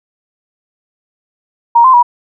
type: tone with pitch steps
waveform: sine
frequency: 939 / 1037 / 964 Hz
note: A#5 / C6 / B5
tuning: +12 / -16 / -42 cents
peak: -3 dBFS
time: 1.75-2.029 s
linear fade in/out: 10 ms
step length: 93 ms
effects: none